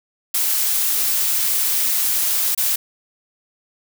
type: noise with dropouts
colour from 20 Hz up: blue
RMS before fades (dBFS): -19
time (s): 0.34-2.76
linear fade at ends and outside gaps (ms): 5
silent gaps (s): 2.549-2.576
effects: none